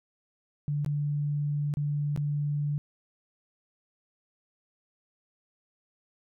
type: tone with dropouts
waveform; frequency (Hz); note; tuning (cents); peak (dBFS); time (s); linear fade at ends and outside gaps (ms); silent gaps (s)
sine; 146.2; D3; -7; -26; 0.68-2.78; 0; 0.847-0.862 / 1.739-1.771 / 2.162-2.175
effects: none